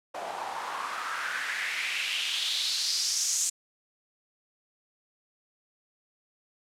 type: noise with band-pass filter sweep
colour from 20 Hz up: white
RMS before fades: -31 dBFS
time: 0.14-3.5 s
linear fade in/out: 10 ms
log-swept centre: 680 to 7200 Hz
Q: 3.5
effects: low-pass 12000 Hz 12 dB/octave